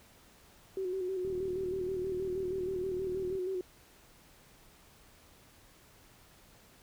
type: tone with vibrato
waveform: sine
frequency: 373.1 Hz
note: F#4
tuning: 14 cents sharp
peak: -32 dBFS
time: 0.77-3.61 s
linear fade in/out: 2 ms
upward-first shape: square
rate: 6.3 Hz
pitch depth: 42 cents each way
type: click train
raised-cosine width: 3 ms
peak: -34 dBFS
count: 83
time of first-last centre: 1.25-3.353 s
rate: 39 Hz
effects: pink hiss -60 dBFS RMS until 6.82 s